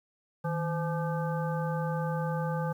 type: harmonic tone with a mistuned harmonic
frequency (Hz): 171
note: F3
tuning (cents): -36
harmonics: 1 / 3 / 5 / 7 / 9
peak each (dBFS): -30 / -35 / -37 / -41 / -43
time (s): 0.44-2.73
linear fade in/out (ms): 10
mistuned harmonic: 1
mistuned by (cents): -140
effects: 10-bit